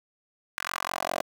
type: tone with high-pass filter sweep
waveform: 10% pulse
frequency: 44.93 Hz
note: F1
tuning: 50 cents sharp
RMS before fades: -32 dBFS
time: 0.58-1.22 s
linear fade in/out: 0 ms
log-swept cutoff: 1500 to 560 Hz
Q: 2.3
effects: 8-bit